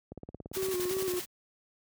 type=click train; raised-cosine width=2 ms; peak=-28 dBFS; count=19; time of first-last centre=0.12-1.137 s; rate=17.7 Hz
type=noise with tremolo; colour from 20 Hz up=white; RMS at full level=-37 dBFS; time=0.53-1.26 s; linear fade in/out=20 ms; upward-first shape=square; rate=11 Hz; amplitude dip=45%
type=tone with vibrato; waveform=triangle; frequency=370 Hz; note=F#4; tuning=in tune; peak=-28 dBFS; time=0.56-1.2 s; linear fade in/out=10 ms; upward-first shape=square; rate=2.9 Hz; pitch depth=45 cents each way
effects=high-pass 60 Hz 12 dB/octave